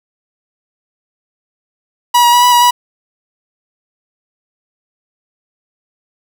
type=tone with pitch steps; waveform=45% pulse; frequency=969 / 957 / 973 / 983 / 965 / 976 Hz; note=B5 / A#5 / B5 / B5 / B5 / B5; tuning=-33 / +45 / -26 / -8 / -40 / -21 cents; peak=-6 dBFS; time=2.14-2.71 s; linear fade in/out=10 ms; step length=95 ms; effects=none